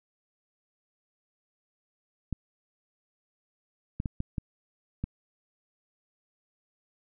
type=clicks; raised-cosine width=5 ms; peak=-18 dBFS; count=6; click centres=2.327 / 4.001 / 4.058 / 4.204 / 4.382 / 5.04 s; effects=none